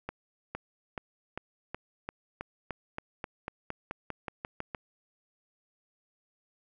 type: accelerating click train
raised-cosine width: 0.5 ms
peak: -20 dBFS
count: 18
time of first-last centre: 0.09-4.748 s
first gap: 460 ms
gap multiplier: 0.93
effects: none